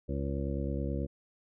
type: harmonic tone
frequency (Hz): 69.3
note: C#2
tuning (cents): 0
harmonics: 1 / 2 / 3 / 4 / 5 / 7 / 8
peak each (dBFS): -34 / -37 / -39 / -40 / -41 / -42 / -43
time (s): 0.08-1.07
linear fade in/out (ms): 20
effects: none

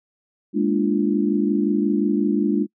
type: chord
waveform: sine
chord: Bb dominant seventh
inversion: third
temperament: equal with one note detuned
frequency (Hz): 207.7 / 233.1 / 293.7 / 345.4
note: Ab3 / Bb3 / D4 / F4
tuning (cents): 0 / 0 / 0 / -19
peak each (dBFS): -21 / -26 / -21 / -24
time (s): 0.53-2.67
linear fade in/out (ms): 50
effects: noise-tail reverb RT60 0.1 s tail -26 dB re dry

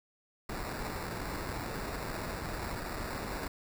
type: noise with sample-and-hold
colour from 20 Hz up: pink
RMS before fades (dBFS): -38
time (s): 0.49-3.48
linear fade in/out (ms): 2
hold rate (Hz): 3150
effects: none

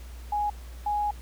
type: tone pair in turn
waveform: sine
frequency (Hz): 830.6 / 830.6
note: G#5 / G#5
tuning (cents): 0 / 0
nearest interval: unison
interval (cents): 0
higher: neither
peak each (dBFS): -24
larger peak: neither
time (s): 0.32-0.5 / 0.86-1.11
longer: second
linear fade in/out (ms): 5
effects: added 60 Hz sine -39 dBFS peak until 1.21 s + pink hiss -52 dBFS RMS until 1.21 s

